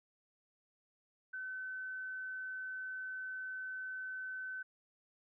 sine tone, 1521 Hz, F#6, 47 cents sharp, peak -40 dBFS, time 1.33-4.63 s, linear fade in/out 10 ms, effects none

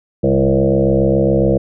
sine tone with frequency modulation, 335 Hz, E4, 28 cents sharp, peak -10 dBFS, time 0.23-1.58 s, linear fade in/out 10 ms, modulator 67.2 Hz, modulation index 3.7, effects none

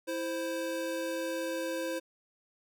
square tone pair together, 329.7 / 523.3 Hz, E4 / C5, 0 / 0 cents, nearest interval minor sixth, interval 800 cents, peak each -37 / -35 dBFS, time 0.07-2 s, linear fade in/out 20 ms, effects none

